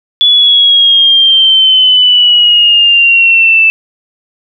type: exponential sweep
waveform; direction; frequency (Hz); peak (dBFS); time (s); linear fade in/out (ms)
sine; down; 3435 to 2637; -3; 0.21-3.7; 0
effects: none